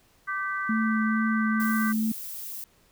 sine chord, G major, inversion second, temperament equal with one note detuned, 1174.7 / 1541 / 1975.5 Hz, D6 / G6 / B6, 0 / -30 / 0 cents, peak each -31 / -30 / -36 dBFS, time 0.27-1.93 s, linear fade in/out 20 ms
sine tone with vibrato, 220 Hz, A3, in tune, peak -23 dBFS, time 0.69-2.12 s, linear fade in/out 5 ms, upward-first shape triangle, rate 2.2 Hz, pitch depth 15 cents each way
violet noise, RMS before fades -37 dBFS, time 1.6-2.64 s, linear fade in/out 0 ms
effects pink hiss -62 dBFS RMS until 2.91 s

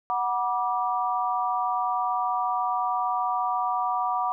sine chord, B minor, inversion second, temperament equal with one note detuned, 740 / 966.3 / 1174.7 Hz, F#5 / B5 / D6, 0 / -38 / 0 cents, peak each -27 / -28 / -28 dBFS, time 0.1-4.32 s, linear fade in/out 0 ms, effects none

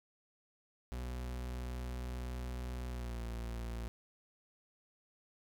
40% pulse tone with pitch glide, 61.74 to 57.94 Hz, B1 to A#1, 0 to -10 cents, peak -38 dBFS, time 0.92-3.88 s, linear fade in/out 0 ms, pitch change -110 cents, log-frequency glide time 2.88-3.23 s, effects none

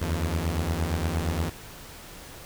sawtooth beating tone pair, 77.9 / 86.5 Hz, D#2 / F2, +3 / -16 cents, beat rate 8.6 Hz, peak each -24 dBFS, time 0.01-1.5 s, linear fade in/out 10 ms, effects pink hiss -44 dBFS RMS until 2.45 s

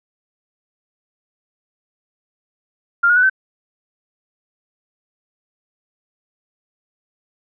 sine tone with pitch steps, 1396.9 / 1442 / 1488.5 / 1536.6 Hz, F6 / F#6 / F#6 / G6, 0 / -45 / +10 / -35 cents, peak -10 dBFS, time 3.03-3.298 s, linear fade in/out 10 ms, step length 67 ms, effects none

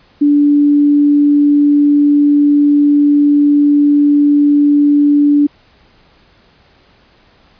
sine tone, 290.5 Hz, D4, 19 cents flat, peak -6 dBFS, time 0.21-5.47 s, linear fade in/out 10 ms, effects pink hiss -49 dBFS RMS until 7.59 s + resampled to 11025 Hz

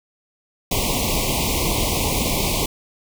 pink band-stop noise, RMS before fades -21 dBFS, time 0.71-2.66 s, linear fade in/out 5 ms, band 1100 to 2100 Hz, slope 96 dB/octave, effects none

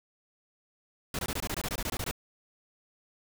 pink noise bursts, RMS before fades -33 dBFS, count 14, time 1.14-2.112 s, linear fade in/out 2 ms, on 49 ms, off 22 ms, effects none

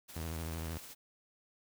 white noise with tremolo, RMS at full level -49 dBFS, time 0.08-0.95 s, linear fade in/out 20 ms, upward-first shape sine, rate 16 Hz, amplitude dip 30%
sawtooth tone with vibrato, 81.2 Hz, E2, 26 cents flat, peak -34 dBFS, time 0.16-0.78 s, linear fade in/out 5 ms, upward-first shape sine, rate 13 Hz, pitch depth 63 cents each way
effects none

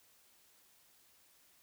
silence, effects white hiss -67 dBFS RMS until 1.62 s

